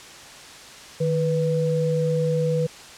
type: tone pair together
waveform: sine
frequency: 155.56 / 492.3 Hz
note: D#3 / B4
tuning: 0 / -6 cents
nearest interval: octave + minor sixth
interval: 1994 cents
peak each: -22 dBFS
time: 1-2.67 s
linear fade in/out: 10 ms
effects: white hiss -42 dBFS RMS until 2.97 s + low-pass 7000 Hz 12 dB/octave